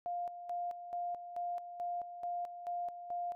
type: tone with tremolo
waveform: sine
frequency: 702 Hz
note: F5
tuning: 9 cents sharp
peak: -35 dBFS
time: 0.06-3.35 s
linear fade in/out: 0 ms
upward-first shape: square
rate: 2.3 Hz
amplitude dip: 65%
effects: none